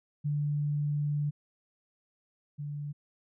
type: tone pair in turn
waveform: sine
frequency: 146.8 / 145.98 Hz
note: D3 / D3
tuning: 0 / -10 cents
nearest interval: unison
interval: 10 cents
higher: first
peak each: -27 / -34 dBFS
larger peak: first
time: 0.24-1.31 / 2.58-2.93 s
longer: first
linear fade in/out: 20 ms
effects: none